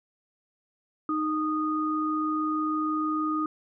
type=tone pair together; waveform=sine; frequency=309.3 / 1235.6 Hz; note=D#4 / D#6; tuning=-10 / -12 cents; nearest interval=2 octaves; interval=2398 cents; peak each=-27 / -28 dBFS; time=1.09-3.46 s; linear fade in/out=2 ms; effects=none